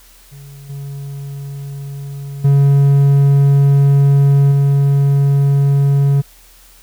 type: tone with level steps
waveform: triangle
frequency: 140 Hz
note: C#3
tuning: 18 cents sharp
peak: -31 / -22 / -5 / -7 dBFS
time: 0.31-6.22 s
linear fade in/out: 20 ms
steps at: 0.69 / 2.44 / 4.51 s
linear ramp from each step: 10 ms
effects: added 41 Hz sine -46 dBFS peak until 6.82 s + white hiss -46 dBFS RMS until 6.82 s